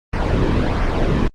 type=noise with flanger; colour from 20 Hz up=brown; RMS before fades=-17 dBFS; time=0.13-1.28 s; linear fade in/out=5 ms; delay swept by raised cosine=0.26 to 1.46 ms; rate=1.4 Hz; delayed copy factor=-0.5; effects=low-pass 4000 Hz 12 dB/octave + Opus 24 kbps